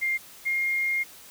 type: tone pair in turn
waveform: sine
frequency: 2111 / 2129 Hz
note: C7 / C7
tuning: +15 / +30 cents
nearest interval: unison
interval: 15 cents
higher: second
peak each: -23 dBFS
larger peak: neither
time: 0.01-0.18 / 0.45-1.04 s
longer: second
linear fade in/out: 20 ms
effects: white hiss -48 dBFS RMS until 1.3 s

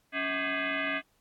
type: tone with frequency modulation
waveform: sine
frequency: 181.8 Hz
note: F#3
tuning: 30 cents flat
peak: -28 dBFS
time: 0.12-1.02 s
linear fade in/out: 50 ms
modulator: 461 Hz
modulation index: 5.4
effects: pink hiss -71 dBFS RMS until 1.2 s + AAC 64 kbps

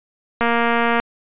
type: click train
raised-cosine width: 0.5 ms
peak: -4 dBFS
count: 139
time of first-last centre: 0.41-1 s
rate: 234 Hz
effects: resampled to 8000 Hz

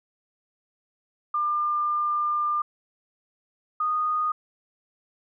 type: tone pair in turn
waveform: sine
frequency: 1199 / 1234.1 Hz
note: D6 / D#6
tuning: +36 / -15 cents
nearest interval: unison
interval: 49 cents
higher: second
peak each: -22 dBFS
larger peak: neither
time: 1.34-2.62 / 3.8-4.32 s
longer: first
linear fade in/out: 5 ms
effects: none

